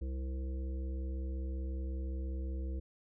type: harmonic tone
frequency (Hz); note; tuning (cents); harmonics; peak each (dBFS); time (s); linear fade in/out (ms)
65.41; C2; 0; 1 / 3 / 5 / 7 / 8; -35 / -50 / -48 / -54 / -56; 0.01-2.8; 10
effects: none